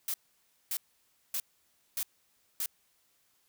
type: noise bursts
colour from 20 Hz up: blue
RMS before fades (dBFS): -33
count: 5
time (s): 0.08-2.66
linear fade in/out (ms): 2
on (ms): 60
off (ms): 570
effects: white hiss -71 dBFS RMS until 3.48 s